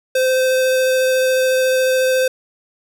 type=tone with vibrato; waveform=square; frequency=517 Hz; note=C5; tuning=21 cents flat; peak=-14 dBFS; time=0.15-2.28 s; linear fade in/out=5 ms; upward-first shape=triangle; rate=14 Hz; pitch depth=10 cents each way; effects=none